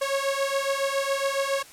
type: beating tone pair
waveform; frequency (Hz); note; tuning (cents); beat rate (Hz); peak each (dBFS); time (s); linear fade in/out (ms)
sawtooth; 546 / 553.2; C#5 / C#5; -26 / -4; 7.2; -23; 0.01-1.63; 10
effects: white hiss -48 dBFS RMS until 1.72 s + low-pass 11000 Hz 12 dB/octave